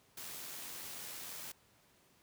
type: noise with amplitude modulation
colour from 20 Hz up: white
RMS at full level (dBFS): -45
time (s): 0.17-1.52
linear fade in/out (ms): 5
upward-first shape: sine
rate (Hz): 86.6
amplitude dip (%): 25
effects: pink hiss -68 dBFS RMS until 2.22 s + high-pass 80 Hz 12 dB/octave